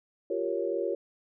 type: chord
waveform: sine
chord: G half-diminished seventh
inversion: third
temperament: equal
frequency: 349.2 / 392 / 466.2 / 554.4 Hz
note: F4 / G4 / Bb4 / Db5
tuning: 0 / 0 / 0 / 0 cents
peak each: -33 dBFS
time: 0.3-0.95 s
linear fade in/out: 5 ms
effects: none